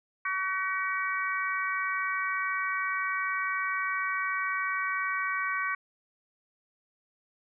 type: harmonic tone with a mistuned harmonic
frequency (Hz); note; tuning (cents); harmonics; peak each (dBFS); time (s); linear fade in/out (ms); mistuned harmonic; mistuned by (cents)
378.1; F#4; +38; 3 / 4 / 5 / 6; -32 / -33 / -34 / -35; 0.25-5.75; 5; 5; +18
effects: none